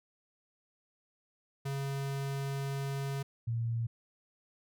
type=tone pair in turn; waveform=square / sine; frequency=138 / 115.78 Hz; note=C#3 / A#2; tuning=-7 / -11 cents; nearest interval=minor third; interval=304 cents; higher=first; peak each=-34 / -30 dBFS; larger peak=second; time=1.65-3.23 / 3.47-3.87 s; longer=first; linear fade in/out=10 ms; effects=none